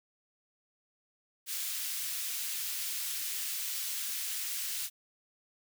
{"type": "high-pass noise", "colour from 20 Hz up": "white", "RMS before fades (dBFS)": -36, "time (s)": [1.46, 4.9], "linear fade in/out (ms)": 50, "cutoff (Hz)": 2200, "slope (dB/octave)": 12, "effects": []}